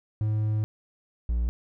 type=tone pair in turn; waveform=triangle; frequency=107.5 / 58.72 Hz; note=A2 / A#1; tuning=-40 / +13 cents; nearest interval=minor seventh; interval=1047 cents; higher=first; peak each=-21 dBFS; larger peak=neither; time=0.21-0.64 / 1.29-1.49 s; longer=first; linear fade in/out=0 ms; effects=none